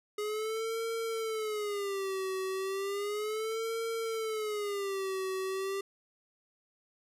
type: tone with vibrato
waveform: square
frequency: 415.3 Hz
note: G#4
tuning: in tune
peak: -33 dBFS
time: 0.18-5.81 s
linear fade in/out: 5 ms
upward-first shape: sine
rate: 0.34 Hz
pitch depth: 160 cents each way
effects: resampled to 32000 Hz